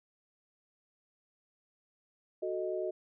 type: chord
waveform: sine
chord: D# diminished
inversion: first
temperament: equal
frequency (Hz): 370 / 440 / 622.3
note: F#4 / A4 / D#5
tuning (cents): 0 / 0 / 0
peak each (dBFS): -35 / -40 / -36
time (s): 2.42-2.91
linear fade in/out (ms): 10
effects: none